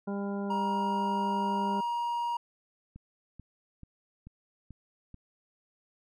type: harmonic tone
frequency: 200 Hz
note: G3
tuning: 35 cents sharp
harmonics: 1 / 2 / 3 / 4 / 5 / 7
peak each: -32 / -38 / -42 / -44 / -46 / -49 dBFS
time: 0.07-1.81 s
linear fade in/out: 10 ms
type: tone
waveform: triangle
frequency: 948 Hz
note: A#5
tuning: 29 cents sharp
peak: -27 dBFS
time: 0.5-2.37 s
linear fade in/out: 5 ms
type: click train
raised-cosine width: 5 ms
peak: -34 dBFS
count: 6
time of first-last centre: 2.96-5.143 s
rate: 2.29 Hz
effects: none